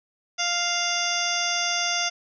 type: harmonic tone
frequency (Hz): 698.5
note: F5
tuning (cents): 0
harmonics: 1 / 2 / 3 / 4 / 5 / 7 / 8 / 9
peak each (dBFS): -31 / -31 / -31 / -31 / -31 / -31 / -31 / -31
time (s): 0.38-2.1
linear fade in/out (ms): 20
effects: none